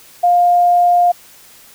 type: tone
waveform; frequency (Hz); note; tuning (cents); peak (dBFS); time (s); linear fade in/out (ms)
sine; 705; F5; +16; -8; 0.23-1.12; 10
effects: white hiss -43 dBFS RMS until 1.74 s